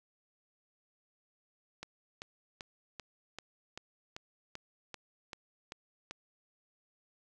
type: click train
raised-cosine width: 0.2 ms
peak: -25 dBFS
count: 12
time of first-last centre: 1.83-6.11 s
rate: 2.57 Hz
effects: none